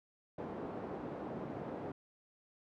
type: band-pass noise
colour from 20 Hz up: pink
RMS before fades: -43 dBFS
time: 0.38-1.92 s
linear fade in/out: 5 ms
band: 200 to 700 Hz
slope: 12 dB/octave
effects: none